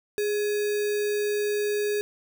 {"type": "tone with sample-and-hold", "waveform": "sine", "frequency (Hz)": 415.3, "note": "G#4", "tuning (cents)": 0, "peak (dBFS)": -23, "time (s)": [0.18, 2.01], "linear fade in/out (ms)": 0, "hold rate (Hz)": 2100, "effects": []}